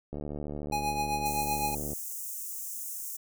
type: click train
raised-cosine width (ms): 2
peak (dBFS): -24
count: 134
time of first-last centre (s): 0.13-1.932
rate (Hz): 73.8
type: tone with tremolo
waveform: square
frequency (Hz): 830.6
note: G#5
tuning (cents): 0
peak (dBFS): -27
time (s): 0.72-1.75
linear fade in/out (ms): 5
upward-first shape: triangle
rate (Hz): 7.8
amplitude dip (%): 65
type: high-pass noise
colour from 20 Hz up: white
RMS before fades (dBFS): -38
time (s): 1.25-3.17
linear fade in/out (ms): 10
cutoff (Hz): 6200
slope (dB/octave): 48
effects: none